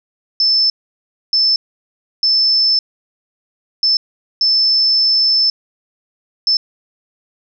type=tone bursts at uneven times; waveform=sine; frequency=5274 Hz; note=E8; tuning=in tune; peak=-10 dBFS; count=6; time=0.4-0.7 / 1.33-1.56 / 2.23-2.79 / 3.83-3.97 / 4.41-5.5 / 6.47-6.57 s; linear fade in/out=2 ms; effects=none